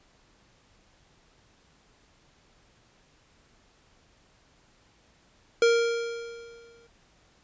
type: tone with exponential decay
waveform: square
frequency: 466.2 Hz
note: A#4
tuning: in tune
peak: -17 dBFS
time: 5.62-6.87 s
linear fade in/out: 2 ms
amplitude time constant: 270 ms
effects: pink hiss -62 dBFS RMS until 7.43 s + resampled to 16000 Hz